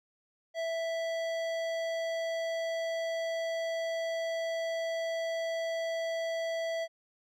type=tone with hard clipping; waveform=triangle; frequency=659.3 Hz; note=E5; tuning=in tune; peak=-33 dBFS; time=0.54-6.88 s; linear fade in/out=50 ms; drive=18 dB; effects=none